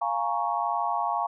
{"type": "chord", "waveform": "sine", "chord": "Bb minor seventh", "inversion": "second", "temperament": "equal", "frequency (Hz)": [698.5, 830.6, 932.3, 1108.7], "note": ["F5", "Ab5", "Bb5", "Db6"], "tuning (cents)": [0, 0, 0, 0], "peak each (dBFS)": -30, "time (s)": [0.01, 1.27], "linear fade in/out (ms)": 10, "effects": []}